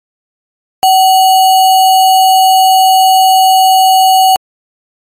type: tone with sample-and-hold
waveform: sine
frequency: 757 Hz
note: F#5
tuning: 39 cents sharp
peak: -3 dBFS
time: 0.83-4.36 s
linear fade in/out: 0 ms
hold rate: 3675 Hz
effects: MP3 64 kbps